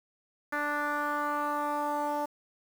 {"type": "tone with low-pass filter sweep", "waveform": "10% pulse", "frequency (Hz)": 293.7, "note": "D4", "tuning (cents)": 0, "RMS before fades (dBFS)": -31, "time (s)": [0.52, 2.26], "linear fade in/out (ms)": 10, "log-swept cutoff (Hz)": [1700, 820], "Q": 2.8, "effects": ["8-bit"]}